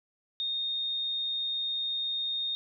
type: tone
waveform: sine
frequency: 3686 Hz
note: A#7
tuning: 20 cents flat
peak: -29 dBFS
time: 0.4-2.55 s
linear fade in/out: 0 ms
effects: none